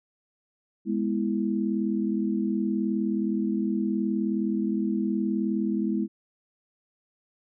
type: chord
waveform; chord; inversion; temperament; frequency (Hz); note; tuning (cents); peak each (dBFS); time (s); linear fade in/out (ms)
sine; E major; first; equal; 207.7 / 246.9 / 329.6; G#3 / B3 / E4; 0 / 0 / 0; -26 / -30 / -29; 0.85-6.08; 50
effects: none